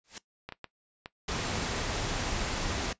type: noise with exponential growth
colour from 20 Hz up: white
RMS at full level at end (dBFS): -35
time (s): 0.04-0.18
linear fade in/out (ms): 2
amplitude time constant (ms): 30
type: clicks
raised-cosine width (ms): 0.3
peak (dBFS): -23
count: 9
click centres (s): 0.49 / 0.523 / 0.643 / 1.059 / 1.287 / 1.556 / 1.624 / 1.744 / 1.91
type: noise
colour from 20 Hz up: pink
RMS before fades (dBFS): -32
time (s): 1.28-2.93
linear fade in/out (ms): 5
effects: noise-tail reverb RT60 0.1 s tail -18 dB re dry + resampled to 16000 Hz